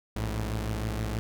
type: tone pair together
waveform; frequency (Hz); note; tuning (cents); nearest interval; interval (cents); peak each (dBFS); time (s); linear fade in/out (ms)
sawtooth; 57 / 107.6; A#1 / A2; -38 / -38; major seventh; 1100; -28; 0.16-1.19; 0
effects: none